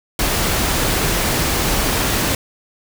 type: noise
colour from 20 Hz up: pink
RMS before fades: -18 dBFS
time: 0.19-2.35 s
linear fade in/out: 2 ms
effects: none